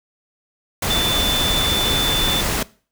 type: tone in noise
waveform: sine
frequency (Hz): 3520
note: A7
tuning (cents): 0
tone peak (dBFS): -18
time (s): 0.9-2.41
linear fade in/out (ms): 5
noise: pink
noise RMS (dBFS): -21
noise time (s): 0.82-2.63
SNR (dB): 0
effects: noise-tail reverb RT60 0.4 s tail -21 dB re dry